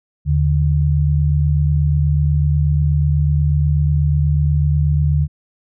sine tone pair together, 78.64 / 146.83 Hz, D#2 / D3, +19 / 0 cents, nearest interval major seventh, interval 1081 cents, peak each -15 dBFS, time 0.25-5.28 s, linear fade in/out 50 ms, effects none

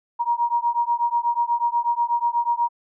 sine beating tone pair, 943 / 951.2 Hz, A#5 / A#5, +20 / +35 cents, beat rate 8.2 Hz, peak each -22 dBFS, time 0.19-2.69 s, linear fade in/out 20 ms, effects none

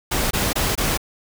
pink noise bursts, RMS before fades -21 dBFS, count 4, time 0.11-0.976 s, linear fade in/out 10 ms, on 200 ms, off 22 ms, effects none

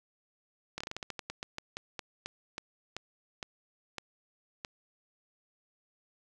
slowing click train, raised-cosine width 0.2 ms, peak -20 dBFS, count 20, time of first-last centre 0.78-4.648 s, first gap 25 ms, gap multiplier 1.2, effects none

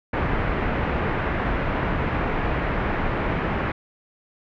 pink low-pass noise, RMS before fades -24 dBFS, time 0.13-3.72 s, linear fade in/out 5 ms, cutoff 2200 Hz, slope 24 dB/octave, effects none

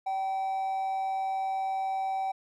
triangle tone with amplitude modulation, 770 Hz, G5, 31 cents flat, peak -24 dBFS, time 0.06-2.32 s, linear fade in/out 10 ms, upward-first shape sine, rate 186 Hz, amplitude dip 35%, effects tanh soft clip ceiling -20 dBFS

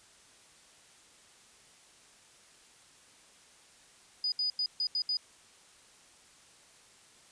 sine tone bursts at uneven times, 4950 Hz, D#8, 10 cents flat, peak -28 dBFS, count 6, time 4.24-4.32 / 4.39-4.5 / 4.59-4.66 / 4.8-4.87 / 4.95-5.02 / 5.09-5.17 s, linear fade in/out 2 ms, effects white hiss -59 dBFS RMS until 7.31 s + resampled to 22050 Hz

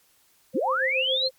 sine tone with tremolo, 523.3 Hz, C5, in tune, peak -24 dBFS, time 0.53-1.31 s, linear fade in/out 50 ms, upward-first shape sine, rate 7.1 Hz, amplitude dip 80%
sine linear sweep, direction up, 155.56 to 4272 Hz, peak -22 dBFS, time 0.54-1.29 s, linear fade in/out 20 ms
effects white hiss -62 dBFS RMS until 1.38 s + MP3 96 kbps

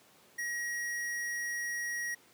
sine tone with hard clipping, 1900 Hz, A#6, 33 cents sharp, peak -35 dBFS, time 0.38-2.15 s, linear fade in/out 10 ms, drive 15 dB, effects pink hiss -61 dBFS RMS until 2.33 s + high-pass 200 Hz 12 dB/octave

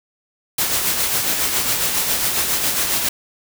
white noise with tremolo, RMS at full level -18 dBFS, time 0.58-3.09 s, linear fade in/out 5 ms, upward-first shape sine, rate 7.3 Hz, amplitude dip 40%, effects none

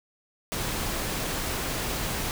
pink noise, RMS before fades -30 dBFS, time 0.52-2.31 s, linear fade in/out 0 ms, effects none

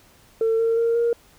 sine tone with pitch steps, 450 / 456.3 / 462.7 / 469.1 Hz, A4 / A#4 / A#4 / A#4, +39 / -37 / -13 / +11 cents, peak -16 dBFS, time 0.41-1.13 s, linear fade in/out 2 ms, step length 180 ms, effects tanh soft clip ceiling -14 dBFS + pink hiss -54 dBFS RMS until 1.38 s

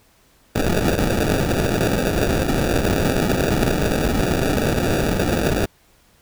blue noise with sample-and-hold, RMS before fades -19 dBFS, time 0.55-5.66 s, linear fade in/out 10 ms, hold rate 1050 Hz, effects pink hiss -56 dBFS RMS until 6.21 s

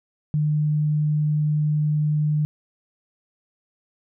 sine tone, 150.9 Hz, D3, 47 cents sharp, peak -18 dBFS, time 0.34-2.45 s, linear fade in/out 0 ms, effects none

